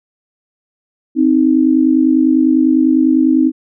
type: tone pair together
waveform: sine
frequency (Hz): 262.7 / 312.7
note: C4 / D#4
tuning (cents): +7 / +9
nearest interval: minor third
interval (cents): 302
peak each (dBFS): -11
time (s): 1.15-3.52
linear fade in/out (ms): 50
effects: none